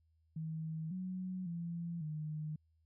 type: tone with pitch steps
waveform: sine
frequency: 159.2 / 184.8 / 169.7 / 153.5 Hz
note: D#3 / F#3 / F3 / D#3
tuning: +40 / -2 / -49 / -23 cents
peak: -38 dBFS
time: 0.36-2.56 s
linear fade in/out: 5 ms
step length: 550 ms
effects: added 80 Hz sine -70 dBFS peak until 2.85 s